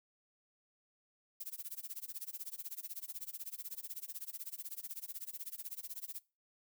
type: noise with tremolo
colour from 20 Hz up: violet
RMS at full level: -42 dBFS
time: 1.4-6.2 s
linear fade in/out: 5 ms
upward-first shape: sine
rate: 16 Hz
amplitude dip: 100%
effects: noise-tail reverb RT60 0.3 s tail -22 dB re dry